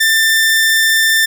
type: tone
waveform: sawtooth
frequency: 1785 Hz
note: A6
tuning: 24 cents sharp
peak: -6 dBFS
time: 0-1.26 s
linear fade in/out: 10 ms
effects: none